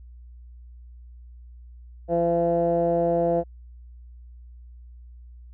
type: tone with low-pass filter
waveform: 15% pulse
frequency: 170 Hz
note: F3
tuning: 46 cents flat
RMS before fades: -22 dBFS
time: 2.08-3.44 s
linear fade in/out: 50 ms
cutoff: 610 Hz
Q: 6.5
effects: added 60 Hz sine -42 dBFS peak until 5.53 s